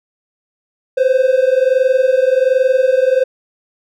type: tone pair together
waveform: triangle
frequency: 508.7 / 530 Hz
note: C5 / C5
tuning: -49 / +22 cents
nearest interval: minor second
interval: 71 cents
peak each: -11 dBFS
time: 0.97-3.24 s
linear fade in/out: 10 ms
effects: none